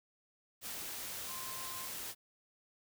sine tone in noise, 1046.5 Hz, C6, in tune, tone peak -48 dBFS, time 1.26-1.89 s, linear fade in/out 50 ms, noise white, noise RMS -43 dBFS, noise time 0.61-2.15 s, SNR -8 dB, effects none

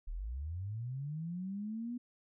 sine linear sweep, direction up, 33.24 to 246.9 Hz, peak -37 dBFS, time 0.07-1.98 s, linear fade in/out 10 ms, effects none

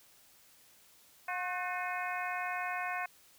harmonic tone with a mistuned harmonic, 360 Hz, F#4, 47 cents flat, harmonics 2 / 3 / 4 / 5 / 6 / 7, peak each -38 / -40 / -41 / -42 / -43 / -43 dBFS, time 1.28-3.06 s, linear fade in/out 5 ms, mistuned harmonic 4, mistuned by +69 cents, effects white hiss -62 dBFS RMS until 3.38 s

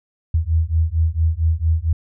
sine beating tone pair, 79 / 83.4 Hz, D#2 / E2, +27 / +21 cents, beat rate 4.4 Hz, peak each -18 / -18 dBFS, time 0.34-1.93 s, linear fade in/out 5 ms, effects none

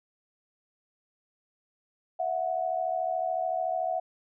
sine tone pair together, 659 / 732.7 Hz, E5 / F#5, -1 / -17 cents, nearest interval major second, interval 184 cents, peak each -30 / -29 dBFS, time 2.19-4 s, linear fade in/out 10 ms, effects none

